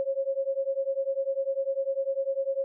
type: beating tone pair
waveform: sine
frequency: 538 / 548 Hz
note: C5 / C#5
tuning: +48 / -20 cents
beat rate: 10 Hz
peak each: -29 dBFS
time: 0-2.64 s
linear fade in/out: 0 ms
effects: none